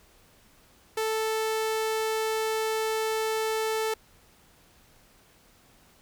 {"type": "tone", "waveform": "sawtooth", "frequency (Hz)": 440, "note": "A4", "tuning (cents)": 0, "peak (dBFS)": -22, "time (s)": [0.97, 3.94], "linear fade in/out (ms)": 5, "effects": ["pink hiss -59 dBFS RMS until 6.01 s"]}